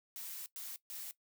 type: noise bursts at uneven times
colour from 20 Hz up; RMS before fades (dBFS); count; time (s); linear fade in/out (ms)
blue; -45; 3; 0.16-0.46 / 0.56-0.76 / 0.9-1.11; 0
effects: noise-tail reverb RT60 0.1 s tail -17 dB re dry